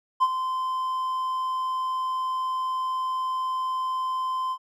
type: tone with ADSR envelope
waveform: triangle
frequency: 1034 Hz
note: C6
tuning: 21 cents flat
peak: -12 dBFS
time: 0.2-4.58 s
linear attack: 28 ms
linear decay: 43 ms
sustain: -11 dB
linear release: 64 ms
effects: tanh soft clip ceiling -11 dBFS